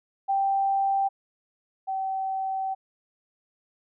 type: tone pair in turn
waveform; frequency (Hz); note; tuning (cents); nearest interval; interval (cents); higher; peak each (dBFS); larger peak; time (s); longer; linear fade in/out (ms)
sine; 784 / 767.9; G5 / G5; 0 / -36; unison; 36; first; -21 / -26; first; 0.28-1.09 / 1.87-2.75; second; 20
effects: none